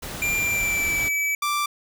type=noise; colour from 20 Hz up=pink; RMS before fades=-33 dBFS; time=0.02-1.09 s; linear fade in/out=10 ms
type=tone with pitch glide; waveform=square; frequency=2378 to 2297 Hz; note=D7 to D7; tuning=+21 to -39 cents; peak=-22 dBFS; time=0.22-1.35 s; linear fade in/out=2 ms; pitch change=-60 cents; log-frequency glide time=0.37-1.08 s
type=tone; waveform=sawtooth; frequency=1174.7 Hz; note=D6; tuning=in tune; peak=-18 dBFS; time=1.42-1.66 s; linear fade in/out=5 ms
effects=none